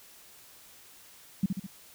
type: tone with echo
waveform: sine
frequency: 191.7 Hz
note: G3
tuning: 38 cents flat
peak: -21 dBFS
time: 1.43-1.46 s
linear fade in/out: 5 ms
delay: 69 ms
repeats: 3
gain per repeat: -5 dB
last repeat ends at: 1.667 s
effects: white hiss -54 dBFS RMS until 1.94 s